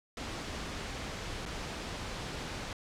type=noise with dropouts; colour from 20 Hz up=pink; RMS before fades=-39 dBFS; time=0.17-2.73 s; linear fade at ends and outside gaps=2 ms; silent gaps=1.454-1.46 s; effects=low-pass 6000 Hz 12 dB/octave